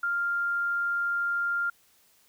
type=tone; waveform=sine; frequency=1396.9 Hz; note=F6; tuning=in tune; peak=-25 dBFS; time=0.03-1.7 s; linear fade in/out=5 ms; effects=white hiss -63 dBFS RMS until 2.28 s